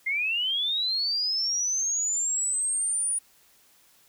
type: linear sweep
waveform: sine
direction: up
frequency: 2076 to 9660 Hz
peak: -24 dBFS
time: 0.06-3.19 s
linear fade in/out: 10 ms
effects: white hiss -60 dBFS RMS until 4.08 s